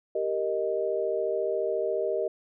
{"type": "chord", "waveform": "sine", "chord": "Eb major", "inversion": "first", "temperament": "equal", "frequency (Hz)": [392, 466.2, 622.3], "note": ["G4", "Bb4", "Eb5"], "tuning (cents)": [0, 0, 0], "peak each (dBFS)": [-30, -30, -29], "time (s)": [0.15, 2.28], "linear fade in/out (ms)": 5, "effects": []}